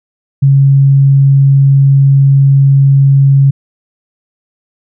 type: tone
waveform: sine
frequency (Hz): 137.7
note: C#3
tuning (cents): -11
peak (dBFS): -3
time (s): 0.42-3.51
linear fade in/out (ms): 10
effects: none